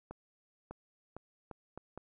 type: accelerating click train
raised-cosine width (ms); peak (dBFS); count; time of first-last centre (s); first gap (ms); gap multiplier
1; -30; 6; 0.11-1.976; 600; 0.76
effects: none